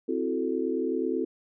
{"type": "chord", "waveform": "sine", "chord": "F# half-diminished seventh", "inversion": "second", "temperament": "equal", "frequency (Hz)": [261.6, 329.6, 370, 440], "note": ["C4", "E4", "F#4", "A4"], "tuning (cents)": [0, 0, 0, 0], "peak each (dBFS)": -31, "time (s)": [0.08, 1.25], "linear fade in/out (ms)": 10, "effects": []}